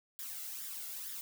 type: noise with flanger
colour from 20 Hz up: blue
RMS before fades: -43 dBFS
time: 0.19-1.21 s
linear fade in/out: 0 ms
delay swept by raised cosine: 0.56 to 1.5 ms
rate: 2.2 Hz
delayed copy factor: +0.6
effects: none

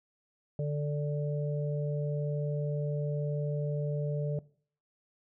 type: harmonic tone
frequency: 146.83 Hz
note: D3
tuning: in tune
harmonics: 1 / 3 / 4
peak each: -30 / -38 / -38 dBFS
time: 0.59-4.39 s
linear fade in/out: 2 ms
effects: noise-tail reverb RT60 0.5 s tail -21 dB re dry

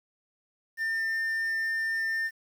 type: tone with quantisation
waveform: triangle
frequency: 1801 Hz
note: A6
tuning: 40 cents sharp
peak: -25 dBFS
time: 0.77-2.31 s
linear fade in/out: 50 ms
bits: 9
effects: none

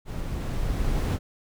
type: noise with level ramp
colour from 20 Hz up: brown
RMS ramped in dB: -32 to -23 dBFS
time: 0.05-1.19 s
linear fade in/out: 50 ms
effects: none

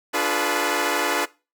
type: chord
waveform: 10% pulse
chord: D diminished seventh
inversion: none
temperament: equal with one note detuned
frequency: 293.7 / 349.2 / 425.5 / 493.9 Hz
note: D4 / F4 / Ab4 / Cb5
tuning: 0 / 0 / +42 / 0 cents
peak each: -18 dBFS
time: 0.13-1.26 s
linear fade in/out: 20 ms
effects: noise-tail reverb RT60 0.3 s tail -21 dB re dry

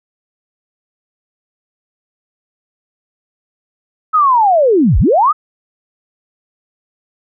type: linear two-way sweep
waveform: sine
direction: down then up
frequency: 1300 to 32.7 to 1300 Hz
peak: -7 dBFS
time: 4.13-5.33 s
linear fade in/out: 20 ms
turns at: 4.99 s
effects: none

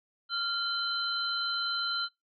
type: tone cluster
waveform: sine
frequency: 1386 / 3073 / 4062 Hz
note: F6 / G7 / B7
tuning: -14 / -35 / +48 cents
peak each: -32 / -39 / -32 dBFS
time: 0.29-2.09 s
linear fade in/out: 50 ms
effects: noise-tail reverb RT60 0.2 s tail -25 dB re dry

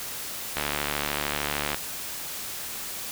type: click train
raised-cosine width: 0.3 ms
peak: -10 dBFS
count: 87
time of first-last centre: 0.57-1.745 s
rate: 73.2 Hz
effects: white hiss -35 dBFS RMS until 3.11 s

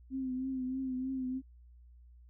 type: tone with vibrato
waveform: sine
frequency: 260 Hz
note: C4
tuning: 11 cents flat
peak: -33 dBFS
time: 0.1-1.42 s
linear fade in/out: 50 ms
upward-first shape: triangle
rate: 3.2 Hz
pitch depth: 50 cents each way
effects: added 60 Hz sine -54 dBFS peak until 2.29 s

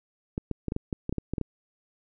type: clicks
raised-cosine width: 3 ms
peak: -16 dBFS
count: 12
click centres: 0.379 / 0.513 / 0.683 / 0.721 / 0.764 / 0.928 / 1.094 / 1.126 / 1.183 / 1.336 / 1.382 / 1.413 s
effects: none

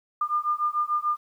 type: beating tone pair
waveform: sine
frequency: 1202 / 1208.8 Hz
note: D6 / D6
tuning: +40 / +50 cents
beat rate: 6.8 Hz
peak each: -26 dBFS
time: 0.21-1.17 s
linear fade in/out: 5 ms
effects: 10-bit

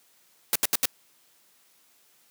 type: noise bursts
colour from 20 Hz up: white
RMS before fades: -22 dBFS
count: 4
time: 0.53-0.855 s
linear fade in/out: 0 ms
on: 25 ms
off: 75 ms
effects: white hiss -62 dBFS RMS until 2.3 s + high-pass 150 Hz 12 dB/octave

